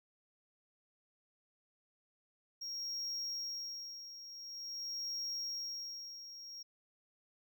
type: tone with tremolo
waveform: triangle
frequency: 5588 Hz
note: F8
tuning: in tune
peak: -36 dBFS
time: 2.61-6.63 s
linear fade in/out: 10 ms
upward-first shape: sine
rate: 0.47 Hz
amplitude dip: 70%
effects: none